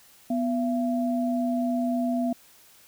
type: tone pair together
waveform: sine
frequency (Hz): 246.9 / 676.5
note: B3 / E5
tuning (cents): 0 / +45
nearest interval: octave + perfect fourth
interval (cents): 1745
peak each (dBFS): -24 / -29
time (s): 0.3-2.33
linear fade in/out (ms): 5
effects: white hiss -55 dBFS RMS until 2.87 s